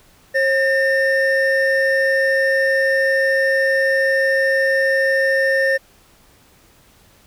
triangle tone pair together, 538.4 / 1813 Hz, C5 / A#6, +49 / -49 cents, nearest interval octave + major sixth, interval 2102 cents, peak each -15 dBFS, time 0.34-5.78 s, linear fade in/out 20 ms, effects pink hiss -52 dBFS RMS until 7.26 s

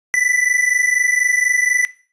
square tone pair together, 1975.5 / 1999.6 Hz, B6 / B6, 0 / +21 cents, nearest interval unison, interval 21 cents, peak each -18 / -17 dBFS, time 0.14-1.85 s, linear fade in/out 0 ms, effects noise-tail reverb RT60 0.4 s tail -18 dB re dry + resampled to 22050 Hz

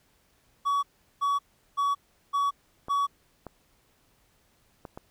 triangle tone bursts, 1130 Hz, C#6, 33 cents sharp, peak -21 dBFS, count 5, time 0.65-3.07 s, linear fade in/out 20 ms, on 180 ms, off 380 ms
clicks, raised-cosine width 1 ms, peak -25 dBFS, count 4, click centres 2.884 / 3.467 / 4.852 / 4.975 s
effects pink hiss -66 dBFS RMS until 5.1 s

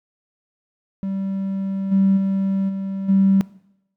triangle tone with level steps, 194 Hz, G3, 18 cents flat, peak -20 / -10 / -16 / -22 / -9 dBFS, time 1.03-3.41 s, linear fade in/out 0 ms, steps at 1.91 / 2.16 / 2.68 / 3.08 s, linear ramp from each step 20 ms, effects noise-tail reverb RT60 0.8 s tail -23 dB re dry + tanh soft clip ceiling -9 dBFS

